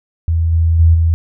sine tone with level steps, 82.41 Hz, E2, in tune, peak -11 / -9 / -5 / -9 dBFS, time 0.28-1.14 s, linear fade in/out 0 ms, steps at 0.52 / 0.79 / 0.94 s, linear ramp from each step 10 ms, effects none

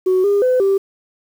sine tone with pitch steps, 371.5 / 404.4 / 507 / 391.3 Hz, F#4 / G#4 / B4 / G4, +7 / -46 / +45 / -3 cents, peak -10 dBFS, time 0.06-0.78 s, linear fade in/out 10 ms, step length 180 ms, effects tanh soft clip ceiling -9 dBFS + 7-bit

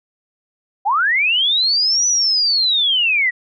sine linear two-way sweep, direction up then down, 742 to 5980 to 1896 Hz, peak -13 dBFS, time 0.85-3.31 s, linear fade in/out 20 ms, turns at 2.07 s, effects none

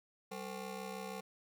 20% pulse ring-modulated tone, 320.1 Hz, D#4, 49 cents sharp, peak -34 dBFS, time 0.31-1.21 s, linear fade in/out 10 ms, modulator 127 Hz, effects none

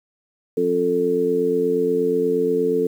harmonic tone, 88.4 Hz, F2, 22 cents sharp, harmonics 2 / 3 / 4 / 5, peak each -30 / -25 / -26 / -18 dBFS, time 0.57-2.87 s, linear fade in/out 5 ms, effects 8-bit

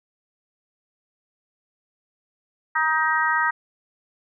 harmonic tone, 314.6 Hz, D#4, 19 cents sharp, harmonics 3 / 4 / 5 / 6, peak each -24 / -24 / -24 / -24 dBFS, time 2.75-3.51 s, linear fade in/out 10 ms, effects none

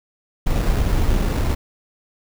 brown noise with sample-and-hold, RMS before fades -18 dBFS, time 0.46-1.55 s, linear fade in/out 10 ms, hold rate 3150 Hz, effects none

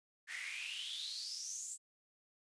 pink noise with high-pass filter sweep, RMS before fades -44 dBFS, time 0.27-1.78 s, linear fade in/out 50 ms, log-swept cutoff 1800 to 7900 Hz, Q 9.1, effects resampled to 22050 Hz

